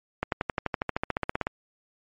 accelerating click train, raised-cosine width 0.5 ms, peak -11 dBFS, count 18, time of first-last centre 0.23-1.469 s, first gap 92 ms, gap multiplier 0.97, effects MP3 48 kbps

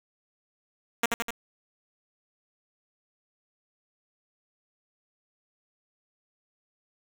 5% pulse tone with echo, 233.1 Hz, A#3, in tune, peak -10 dBFS, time 1.03-1.06 s, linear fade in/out 5 ms, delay 83 ms, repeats 3, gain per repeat -3 dB, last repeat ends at 1.309 s, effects 7-bit

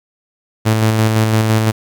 sawtooth tone with tremolo, 110 Hz, A2, in tune, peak -6 dBFS, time 0.65-1.72 s, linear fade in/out 20 ms, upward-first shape square, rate 5.9 Hz, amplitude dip 30%, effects 8-bit

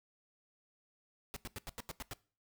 pink noise bursts, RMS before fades -43 dBFS, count 8, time 1.34-2.134 s, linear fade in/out 0 ms, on 24 ms, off 86 ms, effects noise-tail reverb RT60 0.4 s tail -21 dB re dry

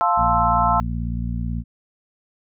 sine chord, F major seventh, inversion none, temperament equal, 698.5 / 880 / 1046.5 / 1318.5 Hz, F5 / A5 / C6 / E6, 0 / 0 / 0 / 0 cents, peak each -21 dBFS, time 0.01-0.8 s, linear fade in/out 0 ms
harmonic tone, 58.27 Hz, A#1, in tune, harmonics 1 / 2 / 3 / 4, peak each -25 / -28 / -30 / -31 dBFS, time 0.16-1.64 s, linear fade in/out 50 ms
effects none

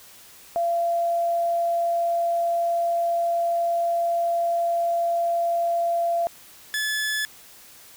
sine / sawtooth tone pair in turn, 683 / 1721.1 Hz, F5 / A6, -39 / -39 cents, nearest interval octave + major third, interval 1600 cents, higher second, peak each -20 dBFS, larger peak neither, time 0.56-6.27 / 6.74-7.25 s, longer first, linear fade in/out 0 ms, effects white hiss -48 dBFS RMS until 7.96 s

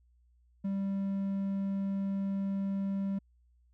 triangle tone, 196 Hz, G3, in tune, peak -28 dBFS, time 0.64-3.19 s, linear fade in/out 10 ms, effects added 60 Hz sine -63 dBFS peak until 3.73 s

